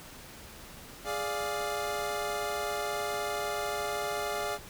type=chord; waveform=25% pulse; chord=D diminished; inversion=second; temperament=equal; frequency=415.3 / 587.3 / 698.5 Hz; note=Ab4 / D5 / F5; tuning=0 / 0 / 0 cents; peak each=-32 dBFS; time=1.04-4.59 s; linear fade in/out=50 ms; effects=pink hiss -48 dBFS RMS until 4.69 s